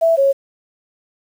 sine tone pair in turn, 660 / 549.6 Hz, E5 / C#5, +2 / -15 cents, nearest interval minor third, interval 317 cents, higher first, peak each -10 dBFS, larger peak neither, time 0.01-0.17 / 0.17-0.33 s, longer neither, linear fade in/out 20 ms, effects 7-bit

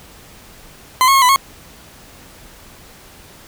40% pulse tone with pitch steps, 1025 / 1091 / 1082 / 997 / 1091 Hz, C6 / C#6 / C#6 / B5 / C#6, -36 / -28 / -42 / +16 / -28 cents, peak -8 dBFS, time 1.01-1.36 s, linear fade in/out 0 ms, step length 70 ms, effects pink hiss -42 dBFS RMS until 3.47 s

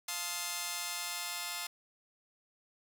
5% pulse chord, F dominant seventh, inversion none, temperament just, 698.5 / 873.1 / 1047.7 / 1257.2 Hz, F5 / A5 / C6 / Eb6, 0 / -14 / +2 / +18 cents, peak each -31 dBFS, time 0.08-1.67 s, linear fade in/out 5 ms, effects 10-bit

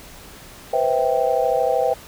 sine chord, C major seventh, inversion third, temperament just, 490.5 / 523.3 / 654.1 / 784.9 Hz, B4 / C5 / E5 / G5, -12 / 0 / -14 / +2 cents, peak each -22 dBFS, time 0.73-1.94 s, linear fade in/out 5 ms, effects pink hiss -42 dBFS RMS until 2.07 s

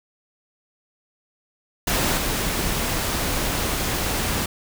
pink noise with level steps, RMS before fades -21 / -24 dBFS, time 1.87-4.46 s, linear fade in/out 5 ms, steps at 2.17 s, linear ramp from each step 5 ms, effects none

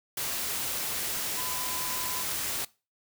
sine tone in noise, 1008 Hz, B5, 35 cents sharp, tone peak -39 dBFS, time 1.37-2.23 s, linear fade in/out 5 ms, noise white, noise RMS -32 dBFS, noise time 0.17-2.65 s, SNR -10 dB, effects noise-tail reverb RT60 0.3 s tail -21 dB re dry

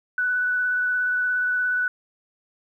sine tone with vibrato, 1487 Hz, F#6, 8 cents sharp, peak -20 dBFS, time 0.18-1.88 s, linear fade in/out 2 ms, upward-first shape square, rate 17 Hz, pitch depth 10 cents each way, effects 10-bit

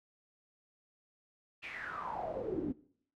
brown noise with band-pass filter sweep, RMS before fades -39 dBFS, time 1.62-2.73 s, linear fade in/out 20 ms, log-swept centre 2600 to 250 Hz, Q 8.1, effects noise-tail reverb RT60 0.6 s tail -20 dB re dry

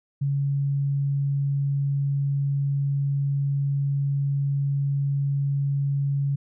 sine tone, 140 Hz, C#3, 18 cents sharp, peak -21 dBFS, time 0.21-6.36 s, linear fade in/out 10 ms, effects none

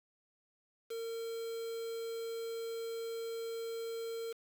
triangle tone with quantisation, 457.3 Hz, A#4, 33 cents flat, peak -36 dBFS, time 0.9-4.33 s, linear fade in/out 10 ms, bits 8, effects none

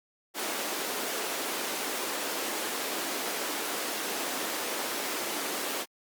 pink high-pass noise, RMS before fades -33 dBFS, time 0.34-5.86 s, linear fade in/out 50 ms, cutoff 280 Hz, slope 24 dB/octave, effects Opus 48 kbps

